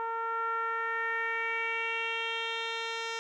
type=tone with low-pass filter sweep; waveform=10% pulse; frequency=456.2 Hz; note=A#4; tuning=37 cents flat; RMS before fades=-33 dBFS; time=0-3.19 s; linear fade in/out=0 ms; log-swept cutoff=1100 to 4800 Hz; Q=3.8; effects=none